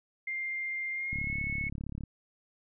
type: tone with pitch glide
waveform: sine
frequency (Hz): 2105 to 2199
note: C7 to C#7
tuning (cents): +10 to -14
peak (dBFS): -32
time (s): 0.27-1.69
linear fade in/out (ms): 5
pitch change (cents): +76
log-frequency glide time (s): 0.93-1.36
type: click train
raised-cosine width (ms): 5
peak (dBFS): -26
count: 33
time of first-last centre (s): 1.13-2.037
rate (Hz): 35.3
effects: none